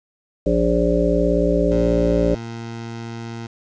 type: harmonic tone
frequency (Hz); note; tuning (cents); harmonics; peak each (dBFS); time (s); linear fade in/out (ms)
58.2; A#1; -2; 1 / 3 / 5 / 7 / 9 / 10; -22 / -22 / -22 / -22 / -22 / -22; 0.46-2.35; 5
type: tone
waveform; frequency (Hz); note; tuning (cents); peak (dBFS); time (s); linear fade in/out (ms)
20% pulse; 115.5; A#2; -16; -24; 1.71-3.47; 5
effects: resampled to 16000 Hz + 8-bit